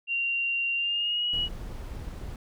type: tone with pitch glide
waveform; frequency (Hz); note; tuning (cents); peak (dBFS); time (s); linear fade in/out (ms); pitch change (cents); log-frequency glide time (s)
sine; 2765 to 2913; F7 to F#7; -18 to -28; -25; 0.07-1.49; 50; +90; 0.75-1.28
type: noise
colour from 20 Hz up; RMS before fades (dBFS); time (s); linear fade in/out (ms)
brown; -37; 1.33-2.36; 2
effects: none